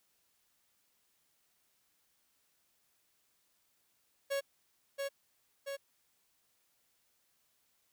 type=tone with echo; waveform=45% pulse; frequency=554.4 Hz; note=C#5; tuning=in tune; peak=-32 dBFS; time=4.3-4.41 s; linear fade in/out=20 ms; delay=680 ms; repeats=2; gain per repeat=-3 dB; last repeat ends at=5.77 s; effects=white hiss -75 dBFS RMS until 7.92 s